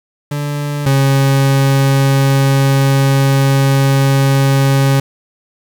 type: tone pair in turn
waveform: 40% pulse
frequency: 145.5 / 136.66 Hz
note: D3 / C#3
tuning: -16 / -24 cents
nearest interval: minor second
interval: 108 cents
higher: first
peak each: -16 / -8 dBFS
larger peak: second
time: 0.31-0.86 / 0.86-5 s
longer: second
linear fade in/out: 5 ms
effects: 7-bit